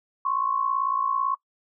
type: tone pair together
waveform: sine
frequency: 1046.5 / 1104.5 Hz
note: C6 / C#6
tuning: 0 / -7 cents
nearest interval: minor second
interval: 93 cents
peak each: -27 / -24 dBFS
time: 0.25-1.35 s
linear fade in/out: 5 ms
effects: noise-tail reverb RT60 0.1 s tail -22 dB re dry